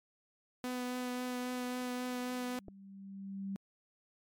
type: tone with vibrato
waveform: sawtooth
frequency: 249.4 Hz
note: B3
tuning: 17 cents sharp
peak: -32 dBFS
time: 0.64-2.59 s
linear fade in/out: 0 ms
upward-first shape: triangle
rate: 3.7 Hz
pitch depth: 13 cents each way
type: tone with exponential growth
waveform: sine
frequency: 195.5 Hz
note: G3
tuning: 4 cents flat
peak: -35 dBFS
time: 1.62-3.56 s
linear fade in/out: 0 ms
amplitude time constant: 420 ms
type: clicks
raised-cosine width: 2 ms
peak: -33 / -43 dBFS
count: 2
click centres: 2.683 / 2.686 s
effects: MP3 96 kbps